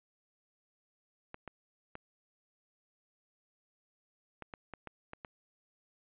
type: clicks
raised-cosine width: 0.5 ms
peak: -28 dBFS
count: 9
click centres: 1.344 / 1.477 / 1.954 / 4.423 / 4.538 / 4.737 / 4.873 / 5.134 / 5.248 s
effects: resampled to 8000 Hz